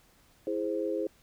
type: chord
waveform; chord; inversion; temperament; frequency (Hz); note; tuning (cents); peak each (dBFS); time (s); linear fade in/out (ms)
sine; E augmented; none; equal; 329.6 / 415.3 / 523.3; E4 / G#4 / B#4; 0 / 0 / 0; -33; 0.47-1.07; 2
effects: pink hiss -63 dBFS RMS until 1.22 s